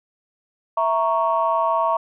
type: chord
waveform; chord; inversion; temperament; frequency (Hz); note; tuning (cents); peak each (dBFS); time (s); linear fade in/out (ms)
sine; A# diminished; second; equal; 659.3 / 932.3 / 1108.7; E5 / A#5 / C#6; 0 / 0 / 0; -21; 0.77-1.97; 5
effects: tanh soft clip ceiling -8 dBFS